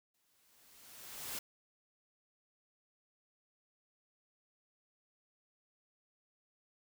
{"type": "noise with exponential growth", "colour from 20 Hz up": "white", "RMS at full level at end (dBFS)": -40, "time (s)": [0.14, 1.39], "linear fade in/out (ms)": 5, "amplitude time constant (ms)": 270, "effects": []}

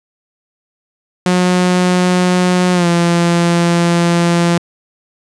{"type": "tone with pitch glide", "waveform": "sawtooth", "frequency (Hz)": [180.7, 171.45], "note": ["F#3", "F3"], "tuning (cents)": [-41, -32], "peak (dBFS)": -6, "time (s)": [1.26, 4.58], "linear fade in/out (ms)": 2, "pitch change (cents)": -91, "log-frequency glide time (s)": [2.73, 2.87], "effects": ["resampled to 22050 Hz"]}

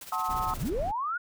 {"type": "noise with tremolo", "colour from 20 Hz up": "white", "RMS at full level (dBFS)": -42, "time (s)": [0.01, 0.7], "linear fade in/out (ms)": 2, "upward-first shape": "sine", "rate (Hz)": 17, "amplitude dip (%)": 70}
{"type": "chord", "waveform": "sine", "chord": "F# diminished seventh", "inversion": "none", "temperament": "just", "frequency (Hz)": [740, 888, 1065.6, 1278.7], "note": ["F#5", "A5", "C6", "Eb6"], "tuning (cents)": [0, 16, 31, 47], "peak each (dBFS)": [-35, -33, -33, -31], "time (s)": [0.12, 0.54], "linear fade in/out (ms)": 2}
{"type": "noise", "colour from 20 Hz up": "brown", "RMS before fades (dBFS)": -36, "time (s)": [0.28, 0.92], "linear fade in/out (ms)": 20}
{"type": "linear sweep", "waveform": "sine", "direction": "up", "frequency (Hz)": [92.5, 1480], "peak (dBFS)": -28, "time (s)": [0.6, 1.18], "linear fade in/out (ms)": 10}
{"effects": []}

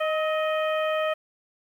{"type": "harmonic tone with a mistuned harmonic", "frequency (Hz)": 622.3, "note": "D#5", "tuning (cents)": 0, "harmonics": [1, 2, 3, 4, 5], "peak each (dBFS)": [-24, -30, -34, -36, -38], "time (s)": [0, 1.14], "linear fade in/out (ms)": 10, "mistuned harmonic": 2, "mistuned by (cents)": 36, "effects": ["9-bit"]}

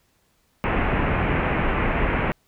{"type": "low-pass noise", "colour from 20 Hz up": "pink", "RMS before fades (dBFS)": -22, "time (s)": [0.64, 2.32], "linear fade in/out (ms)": 0, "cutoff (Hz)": 2600, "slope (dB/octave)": 48, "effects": ["pink hiss -65 dBFS RMS until 2.47 s"]}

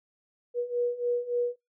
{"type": "beating tone pair", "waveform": "sine", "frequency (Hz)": [481.8, 485.3], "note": ["B4", "B4"], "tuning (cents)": [-43, -30], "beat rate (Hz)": 3.5, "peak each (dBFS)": [-31, -28], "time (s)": [0.54, 1.56], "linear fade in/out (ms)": 50, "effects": ["noise-tail reverb RT60 0.2 s tail -25 dB re dry"]}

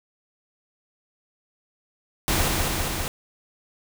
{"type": "noise with echo", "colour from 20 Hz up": "pink", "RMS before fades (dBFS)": -22, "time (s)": [2.28, 2.48], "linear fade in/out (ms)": 0, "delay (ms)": 200, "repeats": 3, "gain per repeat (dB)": -2, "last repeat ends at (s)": 3.08, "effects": []}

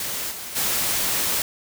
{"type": "noise with level steps", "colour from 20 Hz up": "white", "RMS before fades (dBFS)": [-28, -34, -23], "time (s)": [0, 1.42], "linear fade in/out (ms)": 2, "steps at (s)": [0.3, 0.55], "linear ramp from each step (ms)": 20, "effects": []}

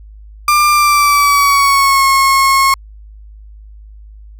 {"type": "tone with pitch glide", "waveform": "35% pulse", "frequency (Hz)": [1192, 1086.8], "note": ["D6", "C#6"], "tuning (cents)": [25, -35], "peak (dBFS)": -6, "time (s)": [0.48, 2.74], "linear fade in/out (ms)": 2, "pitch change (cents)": -160, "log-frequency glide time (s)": [0.71, 2.05], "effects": ["added 52 Hz sine -33 dBFS peak until 4.39 s"]}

